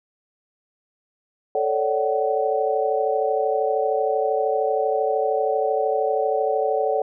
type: chord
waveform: sine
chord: D major seventh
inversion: second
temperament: equal with one note detuned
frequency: 440 / 554.4 / 587.3 / 754.7 Hz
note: A4 / C#5 / D5 / F#5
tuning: 0 / 0 / 0 / +34 cents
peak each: -23 / -25 / -26 / -24 dBFS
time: 1.55-7.02 s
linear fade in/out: 2 ms
effects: none